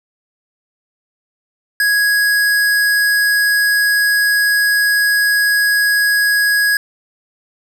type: tone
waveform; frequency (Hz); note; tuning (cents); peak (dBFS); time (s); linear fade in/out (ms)
square; 1662; G#6; +1; -12; 1.8-6.77; 2
effects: none